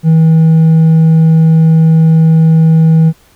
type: tone with hard clipping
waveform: sine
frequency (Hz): 161.1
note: E3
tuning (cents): -39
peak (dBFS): -4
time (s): 0.03-3.13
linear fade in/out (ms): 50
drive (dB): 2
effects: pink hiss -47 dBFS RMS until 3.35 s